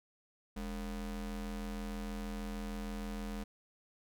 square ring-modulated tone, 125.1 Hz, B2, 23 cents sharp, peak -36 dBFS, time 0.56-3.44 s, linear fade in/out 10 ms, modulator 81.9 Hz, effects none

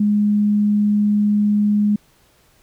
sine tone, 207.7 Hz, G#3, in tune, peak -13 dBFS, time 0-1.96 s, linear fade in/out 5 ms, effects pink hiss -56 dBFS RMS until 2.62 s

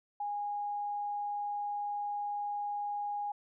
sine tone, 822 Hz, G#5, 18 cents flat, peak -33 dBFS, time 0.2-3.32 s, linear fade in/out 5 ms, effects none

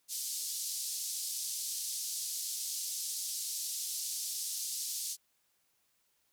pink band-pass noise, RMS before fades -38 dBFS, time 0.08-5.17 s, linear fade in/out 50 ms, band 4700 to 13000 Hz, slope 24 dB/octave, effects white hiss -75 dBFS RMS until 6.32 s

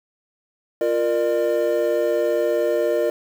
triangle chord, Bb major, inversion second, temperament equal with one note detuned, 349.2 / 466.2 / 600.7 Hz, F4 / Bb4 / D5, 0 / 0 / +39 cents, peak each -22 / -20 / -19 dBFS, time 0.81-3.1 s, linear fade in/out 2 ms, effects 7-bit

